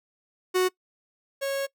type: tone pair in turn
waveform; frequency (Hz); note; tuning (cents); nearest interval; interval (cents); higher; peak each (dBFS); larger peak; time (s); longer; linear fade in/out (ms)
45% pulse; 368.6 / 549.9; F#4 / C#5; -7 / -14; perfect fifth; 693; second; -20 / -26; first; 0.54-0.69 / 1.41-1.67; second; 20
effects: noise-tail reverb RT60 0.1 s tail -22 dB re dry